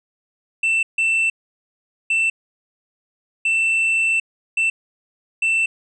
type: tone bursts at uneven times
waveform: triangle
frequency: 2673 Hz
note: E7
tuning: 23 cents sharp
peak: -14 dBFS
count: 6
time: 0.63-0.83 / 0.98-1.3 / 2.1-2.3 / 3.45-4.2 / 4.57-4.7 / 5.42-5.66 s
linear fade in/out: 5 ms
effects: resampled to 24000 Hz